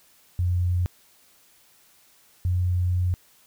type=tone pair in turn; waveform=sine; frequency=89 / 89.77 Hz; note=F2 / F2; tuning=+33 / +48 cents; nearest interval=unison; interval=15 cents; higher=second; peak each=-20 / -20 dBFS; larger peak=neither; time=0.39-0.86 / 2.45-3.14 s; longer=second; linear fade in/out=0 ms; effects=white hiss -58 dBFS RMS until 3.46 s